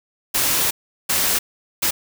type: noise bursts at uneven times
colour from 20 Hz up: white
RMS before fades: -19 dBFS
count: 3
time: 0.34-0.71 / 1.09-1.39 / 1.82-1.91 s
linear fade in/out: 10 ms
effects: none